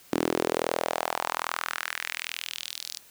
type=tone with high-pass filter sweep; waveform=sawtooth; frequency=41.2 Hz; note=E1; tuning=in tune; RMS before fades=-31 dBFS; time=0.12-2.99 s; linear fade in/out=10 ms; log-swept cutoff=290 to 4900 Hz; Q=2.3; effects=white hiss -54 dBFS RMS until 3.1 s